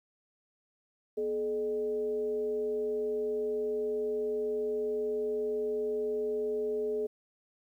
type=tone with frequency modulation; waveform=sine; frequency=426.2 Hz; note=G#4; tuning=45 cents sharp; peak=-29 dBFS; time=1.17-7.07 s; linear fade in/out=10 ms; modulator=182 Hz; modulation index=0.41; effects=11-bit